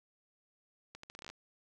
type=accelerating click train; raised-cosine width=0.2 ms; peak=-30 dBFS; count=11; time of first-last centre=0.95-1.3 s; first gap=84 ms; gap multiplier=0.78; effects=none